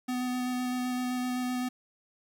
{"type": "tone with vibrato", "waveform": "square", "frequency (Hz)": 250.3, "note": "B3", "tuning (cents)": 23, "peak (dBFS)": -30, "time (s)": [0.08, 1.69], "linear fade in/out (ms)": 10, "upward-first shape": "square", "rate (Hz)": 7.8, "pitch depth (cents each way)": 9, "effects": ["10-bit"]}